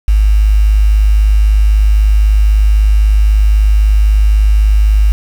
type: tone with quantisation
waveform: sine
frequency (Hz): 51.91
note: G#1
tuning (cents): 0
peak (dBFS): -5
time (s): 0.08-5.12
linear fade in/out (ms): 0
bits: 5
effects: none